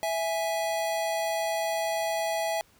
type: tone pair together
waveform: square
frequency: 659.2 / 830.6 Hz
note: E5 / G#5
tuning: 0 / 0 cents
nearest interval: major third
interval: 400 cents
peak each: -29 / -32 dBFS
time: 0.03-2.61 s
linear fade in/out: 0 ms
effects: pink hiss -61 dBFS RMS until 2.79 s